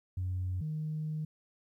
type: tone pair in turn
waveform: sine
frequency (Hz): 91.8 / 154.69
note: F#2 / D#3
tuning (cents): -13 / -10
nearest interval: major sixth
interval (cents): 903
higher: second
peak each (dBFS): -30 / -32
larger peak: first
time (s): 0.17-0.61 / 0.61-1.25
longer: second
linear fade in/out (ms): 5
effects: tanh soft clip ceiling -28 dBFS + 12-bit